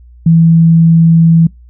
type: tone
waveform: sine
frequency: 164.81 Hz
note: E3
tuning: in tune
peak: -3 dBFS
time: 0.26-1.47 s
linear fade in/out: 5 ms
effects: noise-tail reverb RT60 0.2 s tail -26 dB re dry + added 60 Hz sine -35 dBFS peak until 1.69 s